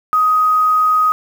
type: tone with quantisation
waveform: sine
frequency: 1254 Hz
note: D#6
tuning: 13 cents sharp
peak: -10 dBFS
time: 0.13-1.12 s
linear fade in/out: 0 ms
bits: 6
effects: none